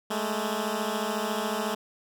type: beating tone pair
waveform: 10% pulse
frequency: 207.7 / 221.7 Hz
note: G#3 / A3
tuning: 0 / +13 cents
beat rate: 14 Hz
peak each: -22 dBFS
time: 0.1-1.75 s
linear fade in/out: 10 ms
effects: none